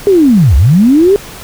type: linear two-way sweep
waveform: sine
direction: down then up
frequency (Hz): 415.3 to 58.9 to 415.3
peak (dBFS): -3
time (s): 0.07-1.16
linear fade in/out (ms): 0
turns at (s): 0.56
effects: pink hiss -29 dBFS RMS until 1.43 s